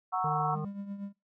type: chord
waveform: sine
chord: F# dominant seventh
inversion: none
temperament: equal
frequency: 740 / 932.3 / 1108.7 / 1318.5 Hz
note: F#5 / A#5 / C#6 / E6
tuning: 0 / 0 / 0 / 0 cents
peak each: -31 / -36 / -33 / -34 dBFS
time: 0.12-0.56 s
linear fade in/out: 20 ms
type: harmonic tone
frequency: 152.5 Hz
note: D#3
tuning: 34 cents flat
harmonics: 1 / 3 / 5 / 7 / 8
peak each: -33 / -40 / -45 / -46 / -47 dBFS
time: 0.24-0.65 s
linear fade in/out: 5 ms
type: tone with tremolo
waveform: triangle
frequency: 200 Hz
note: G3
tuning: 35 cents sharp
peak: -32 dBFS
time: 0.53-1.13 s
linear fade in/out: 50 ms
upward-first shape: triangle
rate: 8.4 Hz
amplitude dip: 70%
effects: noise-tail reverb RT60 0.2 s tail -21 dB re dry